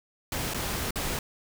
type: noise with dropouts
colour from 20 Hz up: pink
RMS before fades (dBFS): -31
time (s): 0.32-1.19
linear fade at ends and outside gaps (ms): 2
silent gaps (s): 0.537-0.544 / 0.908-0.957
effects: none